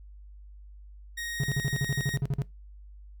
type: tone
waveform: sawtooth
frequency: 1872 Hz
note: A#6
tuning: 7 cents sharp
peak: -30 dBFS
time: 1.17-2.17 s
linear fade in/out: 10 ms
type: tone bursts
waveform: triangle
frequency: 138.59 Hz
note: C#3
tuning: in tune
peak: -22 dBFS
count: 13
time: 1.4-2.419 s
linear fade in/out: 0 ms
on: 35 ms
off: 47 ms
effects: noise-tail reverb RT60 0.2 s tail -20 dB re dry + added 50 Hz sine -45 dBFS peak until 3.2 s